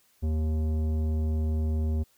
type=tone with tanh clipping; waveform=sine; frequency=78.1 Hz; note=D#2; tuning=7 cents sharp; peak=-26 dBFS; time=0.22-2.04 s; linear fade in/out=20 ms; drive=13 dB; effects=white hiss -65 dBFS RMS until 2.17 s